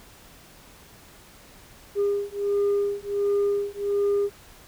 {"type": "beating tone pair", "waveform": "sine", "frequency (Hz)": [404.1, 405.5], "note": ["G#4", "G#4"], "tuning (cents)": [-47, -41], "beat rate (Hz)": 1.4, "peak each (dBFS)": -23, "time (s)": [1.95, 4.3], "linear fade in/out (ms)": 50, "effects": ["tanh soft clip ceiling -18 dBFS", "pink hiss -50 dBFS RMS until 4.67 s"]}